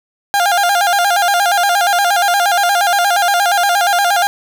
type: tone with vibrato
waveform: 30% pulse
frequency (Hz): 752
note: F#5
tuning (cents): +28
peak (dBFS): -8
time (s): 0.34-4.27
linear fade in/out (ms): 0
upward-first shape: square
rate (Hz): 8.5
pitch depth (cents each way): 120
effects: 8-bit